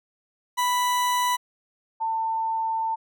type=tone pair in turn; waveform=40% pulse / sine; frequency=987.8 / 895.5 Hz; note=B5 / A5; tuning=0 / +30 cents; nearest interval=major second; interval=170 cents; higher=first; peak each=-20 / -23 dBFS; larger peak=first; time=0.57-1.37 / 2-2.96 s; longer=second; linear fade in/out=20 ms; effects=none